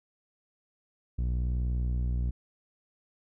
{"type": "tone with low-pass filter", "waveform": "sawtooth", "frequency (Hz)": 60.8, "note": "B1", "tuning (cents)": -26, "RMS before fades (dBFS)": -29, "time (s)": [1.18, 2.31], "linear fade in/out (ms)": 10, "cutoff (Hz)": 150, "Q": 0.57, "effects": []}